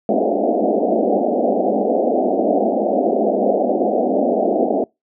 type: band-pass noise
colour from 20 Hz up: white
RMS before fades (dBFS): -17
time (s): 0.09-4.84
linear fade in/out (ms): 2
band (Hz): 200 to 750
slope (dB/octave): 96
effects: noise-tail reverb RT60 0.2 s tail -26 dB re dry